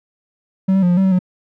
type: tone with pitch steps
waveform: triangle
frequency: 190.4 / 193 / 177.5 / 176.3 / 191.8 / 189.9 / 182.2 Hz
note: F#3 / G3 / F3 / F3 / G3 / F#3 / F#3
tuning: +50 / -27 / +28 / +17 / -37 / +45 / -26 cents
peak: -9 dBFS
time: 0.68-1.191 s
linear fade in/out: 10 ms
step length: 73 ms
effects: none